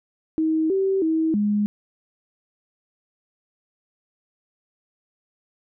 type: tone with pitch steps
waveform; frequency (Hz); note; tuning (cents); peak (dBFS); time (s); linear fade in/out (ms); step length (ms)
sine; 317.1 / 385.9 / 320.4 / 207.4; D#4 / G4 / E4 / G#3; +33 / -27 / -49 / -2; -18; 0.38-1.66; 0; 320
effects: none